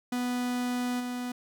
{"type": "tone with level steps", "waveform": "45% pulse", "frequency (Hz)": 246.9, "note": "B3", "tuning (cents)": 0, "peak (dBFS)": [-28, -32], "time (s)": [0.12, 1.32], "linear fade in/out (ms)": 5, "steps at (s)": 0.99, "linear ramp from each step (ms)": 20, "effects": []}